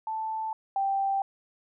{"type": "tone pair in turn", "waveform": "sine", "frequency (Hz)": [880, 784], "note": ["A5", "G5"], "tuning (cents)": [0, 0], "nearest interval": "major second", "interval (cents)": 200, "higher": "first", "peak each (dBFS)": [-29, -24], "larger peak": "second", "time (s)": [[0.07, 0.53], [0.76, 1.22]], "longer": "neither", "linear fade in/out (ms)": 2, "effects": []}